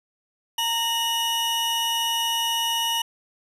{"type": "tone pair together", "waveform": "40% pulse", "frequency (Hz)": [921, 2921], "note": ["A#5", "F#7"], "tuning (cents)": [-21, -23], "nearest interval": "octave + minor sixth", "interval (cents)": 1998, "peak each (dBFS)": [-26, -23], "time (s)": [0.58, 3.02], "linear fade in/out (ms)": 5, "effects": ["resampled to 32000 Hz"]}